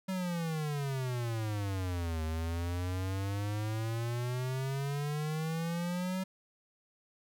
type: exponential two-way sweep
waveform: square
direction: down then up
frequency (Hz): 191.7 to 78.6 to 189.5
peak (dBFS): -33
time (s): 0.08-6.24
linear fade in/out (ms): 10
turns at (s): 2.23
effects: none